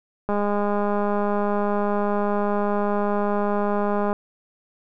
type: click train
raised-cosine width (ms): 1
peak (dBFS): -11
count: 788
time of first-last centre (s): 0.29-4.129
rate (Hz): 205
effects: none